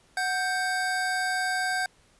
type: tone pair together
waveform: square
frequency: 740 / 1568 Hz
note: F#5 / G6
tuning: 0 / 0 cents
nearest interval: octave + minor second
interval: 1300 cents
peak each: -30 / -28 dBFS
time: 0.17-1.86 s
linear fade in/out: 2 ms
effects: pink hiss -61 dBFS RMS until 2.19 s + resampled to 24000 Hz